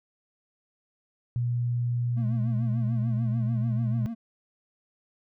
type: tone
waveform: sine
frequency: 120.7 Hz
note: B2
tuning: 39 cents flat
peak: -24 dBFS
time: 1.36-4.06 s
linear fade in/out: 0 ms
type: tone with vibrato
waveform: triangle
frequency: 220 Hz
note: A3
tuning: in tune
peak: -29 dBFS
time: 2.16-4.15 s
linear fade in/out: 20 ms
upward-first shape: triangle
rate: 6.8 Hz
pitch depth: 120 cents each way
effects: none